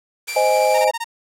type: high-pass noise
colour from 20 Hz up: white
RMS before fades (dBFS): -32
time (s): 0.27-0.85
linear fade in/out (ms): 10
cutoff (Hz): 400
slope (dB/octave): 96
type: tone with tremolo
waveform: sawtooth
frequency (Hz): 2349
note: D7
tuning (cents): 0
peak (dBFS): -21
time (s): 0.28-0.89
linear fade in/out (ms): 5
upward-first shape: sine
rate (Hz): 12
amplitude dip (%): 35
type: chord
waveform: sine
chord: Ab major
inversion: first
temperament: just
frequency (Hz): 519.1 / 623 / 830.6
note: C5 / Eb5 / Ab5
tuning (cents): -14 / +2 / 0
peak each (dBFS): -18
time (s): 0.36-0.91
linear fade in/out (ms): 5
type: tone bursts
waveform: sawtooth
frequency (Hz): 923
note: A#5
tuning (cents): -17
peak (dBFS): -19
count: 5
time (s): 0.74-1.044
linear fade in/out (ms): 10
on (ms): 44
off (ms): 21
effects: low-pass 12000 Hz 12 dB/octave